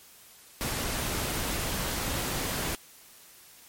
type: noise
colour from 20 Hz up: pink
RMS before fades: -31 dBFS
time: 0.61-2.75 s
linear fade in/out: 0 ms
effects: white hiss -53 dBFS RMS until 3.68 s + MP3 64 kbps